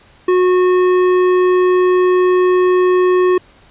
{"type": "tone with tanh clipping", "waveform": "triangle", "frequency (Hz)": 364.8, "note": "F#4", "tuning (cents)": -24, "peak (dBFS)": -11, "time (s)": [0.28, 3.38], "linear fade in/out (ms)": 5, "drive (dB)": 17, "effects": ["pink hiss -47 dBFS RMS until 3.7 s", "resampled to 8000 Hz"]}